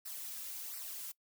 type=noise with flanger; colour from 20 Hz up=blue; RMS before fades=-44 dBFS; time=0.05-1.12 s; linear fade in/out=10 ms; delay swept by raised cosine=0.29 to 2.79 ms; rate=1.4 Hz; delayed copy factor=-0.6; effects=noise-tail reverb RT60 0.1 s tail -22 dB re dry